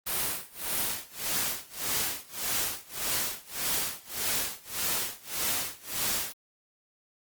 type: noise with tremolo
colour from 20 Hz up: white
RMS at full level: -28 dBFS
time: 0.06-6.33 s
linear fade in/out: 10 ms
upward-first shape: sine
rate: 1.7 Hz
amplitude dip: 95%
effects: Opus 32 kbps